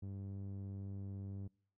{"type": "tone with low-pass filter", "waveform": "sawtooth", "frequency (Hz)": 98, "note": "G2", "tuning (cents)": 0, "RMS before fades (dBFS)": -45, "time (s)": [0.02, 1.48], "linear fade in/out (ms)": 10, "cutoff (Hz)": 270, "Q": 0.66, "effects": ["noise-tail reverb RT60 0.5 s tail -24 dB re dry"]}